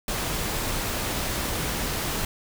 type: noise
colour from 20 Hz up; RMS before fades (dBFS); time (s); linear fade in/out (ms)
pink; -28; 0.08-2.25; 2
effects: none